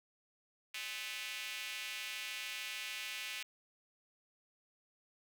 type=tone with high-pass filter; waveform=square; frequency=116.54 Hz; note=A#2; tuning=in tune; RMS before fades=-43 dBFS; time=0.74-3.43 s; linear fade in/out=5 ms; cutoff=2500 Hz; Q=2.5; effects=none